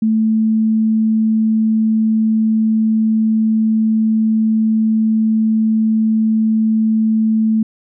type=tone; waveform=sine; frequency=220 Hz; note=A3; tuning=in tune; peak=-11 dBFS; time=0.02-7.63 s; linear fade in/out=5 ms; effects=none